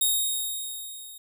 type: tone with level ramp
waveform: 5% pulse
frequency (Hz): 3729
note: A#7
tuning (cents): 0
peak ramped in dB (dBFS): -12 to -34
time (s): 0.01-1.18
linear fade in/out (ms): 5
effects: none